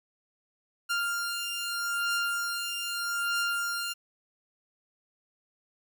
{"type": "beating tone pair", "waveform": "sawtooth", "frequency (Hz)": [1396.9, 1397.7], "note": ["F6", "F6"], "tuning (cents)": [0, 1], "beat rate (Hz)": 0.8, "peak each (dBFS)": [-27, -30], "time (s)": [0.89, 3.94], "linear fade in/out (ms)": 20, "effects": []}